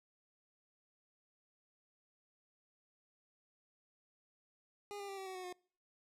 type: tone with pitch steps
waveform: 25% pulse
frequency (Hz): 408.7 / 400.3 / 392.1 / 384 / 376.1 / 368.3 / 360.8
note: G#4 / G4 / G4 / G4 / F#4 / F#4 / F#4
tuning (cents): -28 / +36 / 0 / -36 / +28 / -8 / -44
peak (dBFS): -40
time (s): 4.91-5.526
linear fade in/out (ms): 0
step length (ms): 88
effects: noise-tail reverb RT60 0.5 s tail -26 dB re dry + low-pass 12000 Hz 12 dB/octave